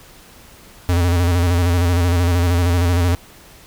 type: tone with vibrato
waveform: square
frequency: 87.31 Hz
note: F2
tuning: in tune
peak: -14 dBFS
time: 0.89-3.15 s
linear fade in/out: 0 ms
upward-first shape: square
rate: 13 Hz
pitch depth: 45 cents each way
effects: pink hiss -44 dBFS RMS until 3.66 s